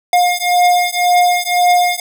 square beating tone pair, 711 / 712.9 Hz, F5 / F5, +31 / +35 cents, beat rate 1.9 Hz, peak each -14 dBFS, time 0.13-2 s, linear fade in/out 2 ms, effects none

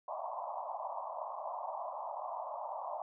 pink band-pass noise, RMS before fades -41 dBFS, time 0.08-3.02 s, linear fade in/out 2 ms, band 590 to 1100 Hz, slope 96 dB/octave, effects none

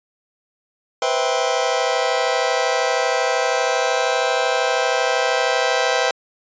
sawtooth chord, C major seventh, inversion third, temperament just, 490.5 / 523.3 / 654.1 / 784.9 Hz, B4 / C5 / E5 / G5, -12 / 0 / -14 / +2 cents, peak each -19 dBFS, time 1.02-6.11 s, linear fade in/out 2 ms, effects resampled to 16000 Hz

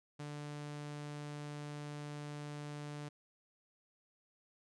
sawtooth tone, 147.2 Hz, D3, 4 cents sharp, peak -39 dBFS, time 0.19-3.09 s, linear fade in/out 10 ms, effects resampled to 22050 Hz

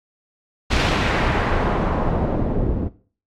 pink noise with low-pass filter sweep, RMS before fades -20 dBFS, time 0.7-2.89 s, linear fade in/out 20 ms, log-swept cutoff 4000 to 320 Hz, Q 0.96, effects noise-tail reverb RT60 0.4 s tail -17 dB re dry + AAC 64 kbps

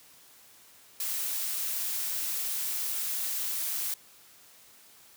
blue noise, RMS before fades -32 dBFS, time 1-3.94 s, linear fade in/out 2 ms, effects white hiss -56 dBFS RMS until 5.16 s + high-pass 60 Hz 12 dB/octave

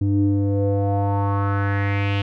square tone with low-pass filter sweep, 99.9 Hz, G2, 33 cents sharp, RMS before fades -20 dBFS, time 0.01-2.22 s, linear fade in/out 5 ms, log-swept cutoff 240 to 3000 Hz, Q 4.1, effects none

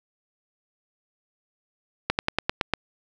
slowing click train, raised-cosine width 0.3 ms, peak -5 dBFS, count 7, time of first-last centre 2.1-2.737 s, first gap 89 ms, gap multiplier 1.07, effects none

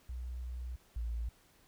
sine tone pair in turn, 61.74 / 57.47 Hz, B1 / A#1, 0 / -24 cents, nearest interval minor second, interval 124 cents, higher first, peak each -38 / -34 dBFS, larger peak second, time 0.09-0.76 / 0.96-1.29 s, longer first, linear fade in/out 5 ms, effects pink hiss -66 dBFS RMS until 1.67 s

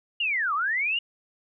sine linear two-way sweep, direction down then up, 2904 to 1109 to 2904 Hz, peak -23 dBFS, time 0.2-0.99 s, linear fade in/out 5 ms, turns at 0.54 s, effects none

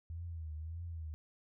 sine tone with vibrato, 81.2 Hz, E2, 26 cents flat, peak -40 dBFS, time 0.1-1.14 s, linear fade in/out 0 ms, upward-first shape triangle, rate 1.7 Hz, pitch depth 110 cents each way, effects none

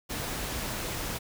pink noise, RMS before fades -34 dBFS, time 0.09-1.19 s, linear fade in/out 20 ms, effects none

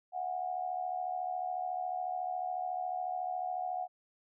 sine tone with amplitude modulation, 730 Hz, F#5, 24 cents flat, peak -30 dBFS, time 0.12-3.88 s, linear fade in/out 50 ms, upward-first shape sine, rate 74 Hz, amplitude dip 70%, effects none

